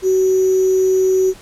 sine tone with sample-and-hold, 375.9 Hz, F#4, 27 cents sharp, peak -11 dBFS, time 0.02-1.34 s, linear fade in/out 50 ms, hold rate 6300 Hz, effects pink hiss -42 dBFS RMS until 1.41 s + low-pass 11000 Hz 12 dB/octave

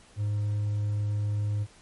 triangle tone with hard clipping, 103.83 Hz, G#2, in tune, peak -26 dBFS, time 0.16-1.67 s, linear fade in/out 50 ms, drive 5 dB, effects pink hiss -56 dBFS RMS until 1.81 s + MP3 48 kbps

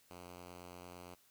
5% pulse tone, 88.8 Hz, F2, 29 cents sharp, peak -39 dBFS, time 0.1-1.15 s, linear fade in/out 10 ms, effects white hiss -69 dBFS RMS until 1.3 s

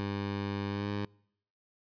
15% pulse tone with pitch glide, 100 to 102.22 Hz, G2 to G#2, +35 to -27 cents, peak -26 dBFS, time 0-1.05 s, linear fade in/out 0 ms, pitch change +38 cents, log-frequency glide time 0.69-0.91 s, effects noise-tail reverb RT60 0.7 s tail -26 dB re dry + resampled to 11025 Hz

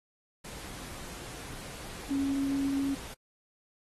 sine tone in noise, 275.6 Hz, C#4, 10 cents flat, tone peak -27 dBFS, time 2.1-2.95 s, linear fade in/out 10 ms, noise pink, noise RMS -44 dBFS, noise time 0.44-3.14 s, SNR +14 dB, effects AAC 32 kbps

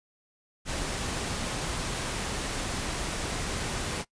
pink noise, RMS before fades -32 dBFS, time 0.65-4.05 s, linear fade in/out 50 ms, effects noise-tail reverb RT60 0.1 s tail -21 dB re dry + resampled to 22050 Hz

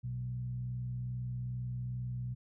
sine tone with frequency modulation, 123.47 Hz, B2, in tune, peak -35 dBFS, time 0.03-2.35 s, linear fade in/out 20 ms, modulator 62.4 Hz, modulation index 0.4, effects none

